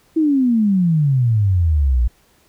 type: exponential sweep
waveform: sine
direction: down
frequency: 328 to 56.4 Hz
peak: -12 dBFS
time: 0.16-2.08 s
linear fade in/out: 10 ms
effects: pink hiss -56 dBFS RMS until 2.48 s